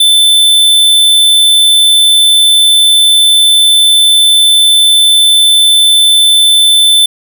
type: tone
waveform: square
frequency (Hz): 3528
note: A7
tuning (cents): +4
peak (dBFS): -4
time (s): 0-7.06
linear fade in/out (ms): 5
effects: none